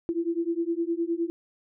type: beating tone pair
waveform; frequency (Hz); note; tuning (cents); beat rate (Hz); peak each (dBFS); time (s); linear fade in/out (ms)
sine; 332 / 341.7; E4 / F4; +12 / -38; 9.7; -28; 0.09-1.3; 0
effects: none